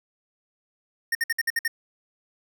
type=tone bursts; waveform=square; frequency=1838 Hz; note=A#6; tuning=25 cents flat; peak=-22 dBFS; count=7; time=1.12-1.679 s; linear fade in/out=5 ms; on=31 ms; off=57 ms; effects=none